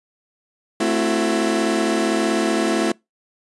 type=chord; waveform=30% pulse; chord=F# half-diminished seventh; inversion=first; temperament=equal with one note detuned; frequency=220 / 261.6 / 334.4 / 370 Hz; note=A3 / C4 / E4 / F#4; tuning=0 / 0 / +25 / 0 cents; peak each=-20 / -23 / -18 / -23 dBFS; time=0.8-2.92 s; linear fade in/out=5 ms; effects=noise-tail reverb RT60 0.2 s tail -25 dB re dry + resampled to 24000 Hz